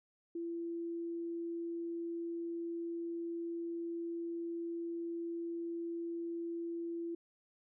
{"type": "tone", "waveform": "sine", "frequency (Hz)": 337.7, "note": "E4", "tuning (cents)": 42, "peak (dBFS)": -37, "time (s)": [0.35, 7.15], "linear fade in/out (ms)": 5, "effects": []}